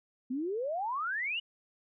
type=exponential sweep; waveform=sine; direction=up; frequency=242.8 to 2983 Hz; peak=-31 dBFS; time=0.3-1.4 s; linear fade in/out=10 ms; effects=none